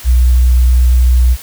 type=tone; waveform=sine; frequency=61.74 Hz; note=B1; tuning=in tune; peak=-5 dBFS; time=0.04-1.37 s; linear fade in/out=50 ms; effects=white hiss -32 dBFS RMS until 1.42 s

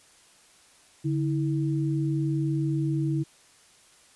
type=tone pair together; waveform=sine; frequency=144.11 / 323.3 Hz; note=D3 / E4; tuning=-32 / -34 cents; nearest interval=octave + major second; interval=1398 cents; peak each=-25 / -28 dBFS; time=1.04-3.24 s; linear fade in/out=20 ms; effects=white hiss -57 dBFS RMS until 4.15 s + resampled to 24000 Hz

